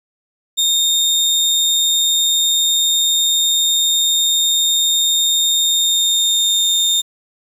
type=tone with pitch glide; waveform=30% pulse; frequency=3668 to 3645 Hz; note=A#7 to A#7; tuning=-29 to -40 cents; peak=-10 dBFS; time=0.57-7.02 s; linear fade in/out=20 ms; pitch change=-11 cents; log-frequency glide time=5.62-6.75 s; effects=7-bit